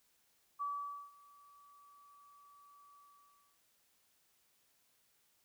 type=tone with ADSR envelope; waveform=sine; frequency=1148 Hz; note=D6; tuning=40 cents flat; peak=-35 dBFS; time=0.59-3.6 s; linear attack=26 ms; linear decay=490 ms; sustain=-24 dB; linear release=640 ms; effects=white hiss -74 dBFS RMS until 5.44 s